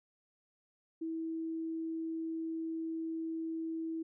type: tone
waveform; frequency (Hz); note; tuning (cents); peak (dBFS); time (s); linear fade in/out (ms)
sine; 325; E4; -24; -35; 1.01-4.03; 10
effects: none